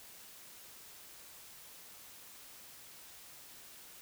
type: silence
effects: white hiss -54 dBFS RMS until 4.01 s

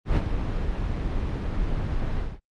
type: noise with ADSR envelope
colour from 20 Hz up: brown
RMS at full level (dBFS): -18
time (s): 0.05-2.4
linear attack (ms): 110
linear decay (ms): 50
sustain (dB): -8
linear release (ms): 210
effects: low-pass 4000 Hz 12 dB/octave + Opus 32 kbps

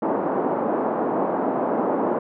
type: band-pass noise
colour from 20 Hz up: pink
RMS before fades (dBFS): -23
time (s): 0.02-2.19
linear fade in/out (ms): 5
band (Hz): 240 to 1000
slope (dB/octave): 24
effects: none

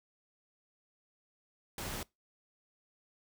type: noise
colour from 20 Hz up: pink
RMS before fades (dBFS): -40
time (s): 1.78-2.03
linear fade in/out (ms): 2
effects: noise-tail reverb RT60 0.2 s tail -23 dB re dry

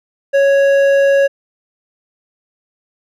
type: tone with hard clipping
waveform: sine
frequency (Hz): 554.4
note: C#5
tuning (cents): 0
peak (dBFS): -10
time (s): 0.33-1.28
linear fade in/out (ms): 20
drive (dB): 8
effects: none

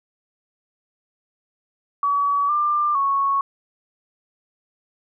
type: tone with pitch steps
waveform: sine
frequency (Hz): 1137 / 1191 / 1106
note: C#6 / D6 / C#6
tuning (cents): +44 / +24 / -4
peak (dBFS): -17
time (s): 2.03-3.41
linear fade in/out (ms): 2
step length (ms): 460
effects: none

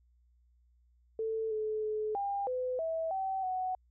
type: tone with pitch steps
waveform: sine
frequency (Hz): 443.9 / 431.7 / 429.1 / 800 / 506 / 650 / 767 / 743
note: A4 / A4 / A4 / G5 / B4 / E5 / G5 / F#5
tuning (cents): +15 / -33 / -43 / +35 / +42 / -24 / -38 / +7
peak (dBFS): -31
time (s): 1.19-3.75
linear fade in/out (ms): 2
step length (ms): 320
effects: added 60 Hz sine -64 dBFS peak until 3.9 s

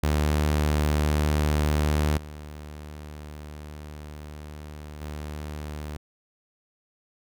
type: tone with level steps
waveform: sawtooth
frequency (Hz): 75.1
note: D2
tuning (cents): +39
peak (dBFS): -17 / -34 / -29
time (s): 0.03-5.97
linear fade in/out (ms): 5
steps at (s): 2.17 / 5.01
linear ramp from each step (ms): 10
effects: none

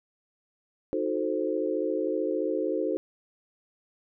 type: chord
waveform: sine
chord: D# diminished seventh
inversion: none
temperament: equal with one note detuned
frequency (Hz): 311.1 / 364.7 / 440 / 523.3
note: D#4 / F#4 / A4 / C5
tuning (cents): 0 / -25 / 0 / 0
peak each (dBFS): -31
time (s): 0.93-2.97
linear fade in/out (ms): 0
effects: none

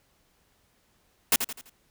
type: noise with echo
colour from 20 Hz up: white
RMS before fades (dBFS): -20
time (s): 1.32-1.36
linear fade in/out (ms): 2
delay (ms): 84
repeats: 4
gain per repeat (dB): -8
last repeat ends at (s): 1.696
effects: pink hiss -67 dBFS RMS until 1.9 s

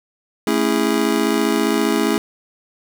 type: chord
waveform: square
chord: A major seventh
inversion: none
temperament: just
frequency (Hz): 220 / 275 / 330 / 412.5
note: A3 / C#4 / E4 / G#4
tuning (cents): 0 / -14 / +2 / -12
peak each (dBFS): -22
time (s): 0.47-2.18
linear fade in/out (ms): 2
effects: none

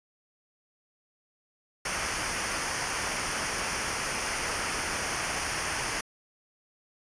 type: noise with comb filter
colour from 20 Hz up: pink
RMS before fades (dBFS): -31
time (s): 1.85-6.01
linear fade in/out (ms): 5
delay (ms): 0.26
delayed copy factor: -0.7
effects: resampled to 22050 Hz

